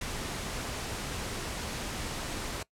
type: noise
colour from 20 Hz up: pink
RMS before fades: -36 dBFS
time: 0.01-2.63 s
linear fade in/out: 5 ms
effects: noise-tail reverb RT60 0.1 s tail -21 dB re dry + low-pass 10000 Hz 12 dB/octave